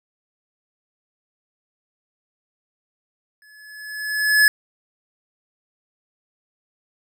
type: tone with exponential growth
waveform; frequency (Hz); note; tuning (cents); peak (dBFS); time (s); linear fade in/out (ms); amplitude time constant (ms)
square; 1709; G#6; +49; -10; 3.42-4.48; 1; 230
effects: none